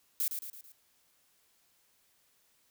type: noise with echo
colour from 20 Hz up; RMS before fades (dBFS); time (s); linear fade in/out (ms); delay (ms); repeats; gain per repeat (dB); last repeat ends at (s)
violet; -31; 0.2-0.28; 0; 110; 4; -6; 0.72
effects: white hiss -70 dBFS RMS until 2.7 s